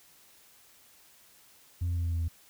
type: tone with pitch steps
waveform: sine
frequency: 87.31 / 86.36 / 85.41 / 84.48 / 83.56 / 82.65 Hz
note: F2 / F2 / F2 / E2 / E2 / E2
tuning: 0 / -19 / -38 / +43 / +24 / +5 cents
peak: -25 dBFS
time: 1.81-2.284 s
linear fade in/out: 10 ms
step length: 79 ms
effects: tanh soft clip ceiling -26 dBFS + white hiss -59 dBFS RMS until 2.49 s